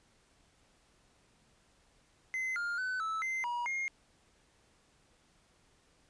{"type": "tone with pitch steps", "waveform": "triangle", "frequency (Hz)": [2053, 1407, 1509, 1309, 2075, 960, 2134], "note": ["C7", "F6", "F#6", "E6", "C7", "B5", "C7"], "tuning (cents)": [-33, 12, 34, -13, -15, -49, 34], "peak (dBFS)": -31, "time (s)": [2.34, 3.88], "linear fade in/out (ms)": 0, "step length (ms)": 220, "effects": ["pink hiss -68 dBFS RMS until 6.09 s", "resampled to 22050 Hz"]}